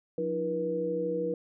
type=tone cluster; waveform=sine; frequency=178.5 / 304.1 / 336.9 / 482 Hz; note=F3 / D#4 / E4 / B4; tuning=+38 / -40 / +38 / -42 cents; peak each=-37 / -38 / -38 / -29 dBFS; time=0.18-1.34 s; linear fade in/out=2 ms; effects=none